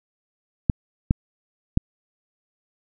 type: clicks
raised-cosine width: 5 ms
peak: -4 dBFS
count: 3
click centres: 0.698 / 1.109 / 1.774 s
effects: none